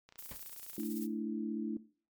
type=click train; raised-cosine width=0.2 ms; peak=-38 dBFS; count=23; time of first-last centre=0.09-0.833 s; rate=29.6 Hz
type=noise with tremolo; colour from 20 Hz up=violet; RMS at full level=-45 dBFS; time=0.18-1.07 s; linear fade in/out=10 ms; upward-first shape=sine; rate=18 Hz; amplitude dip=55%
type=noise with exponential decay; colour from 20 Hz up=pink; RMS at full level=-45 dBFS; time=0.31-0.44 s; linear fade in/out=0 ms; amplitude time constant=27 ms
type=chord; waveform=sine; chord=A suspended fourth; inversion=none; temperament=just; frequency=220 / 293.3 / 330 Hz; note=A3 / D4 / E4; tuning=0 / -2 / +2 cents; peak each=-38 / -39 / -40 dBFS; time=0.78-1.77 s; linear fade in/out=2 ms
effects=noise-tail reverb RT60 0.4 s tail -17 dB re dry + MP3 96 kbps